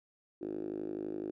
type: tone with band-pass filter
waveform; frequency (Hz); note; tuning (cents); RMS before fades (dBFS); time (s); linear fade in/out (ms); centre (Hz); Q
5% pulse; 51.91; G#1; 0; -39; 0.41-1.31; 10; 340; 6.1
effects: none